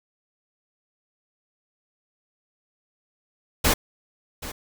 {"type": "noise with echo", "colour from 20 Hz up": "pink", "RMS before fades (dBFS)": -19, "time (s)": [3.64, 3.74], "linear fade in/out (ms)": 10, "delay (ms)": 780, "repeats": 1, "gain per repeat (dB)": -15, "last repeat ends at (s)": 4.52, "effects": []}